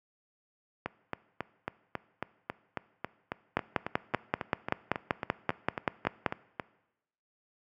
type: two click trains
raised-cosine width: 0.5 ms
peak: -17 / -10 dBFS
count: 22 / 15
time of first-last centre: 0.86-6.598 / 3.57-6.262 s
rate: 3.66 / 5.2 Hz
effects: noise-tail reverb RT60 0.9 s tail -20 dB re dry + high-pass 100 Hz 12 dB/octave